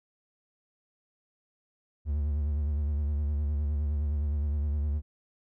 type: tone with vibrato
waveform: triangle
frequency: 73.42 Hz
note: D2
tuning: in tune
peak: -24 dBFS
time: 2.05-5.02 s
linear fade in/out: 50 ms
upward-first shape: sine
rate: 9.7 Hz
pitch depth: 65 cents each way
effects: none